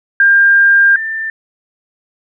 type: tone pair in turn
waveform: sine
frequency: 1600 / 1784 Hz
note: G6 / A6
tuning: +35 / +23 cents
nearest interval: major second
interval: 188 cents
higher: second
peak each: -5 / -17 dBFS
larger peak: first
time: 0.2-0.96 / 0.96-1.3 s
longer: first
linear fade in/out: 2 ms
effects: none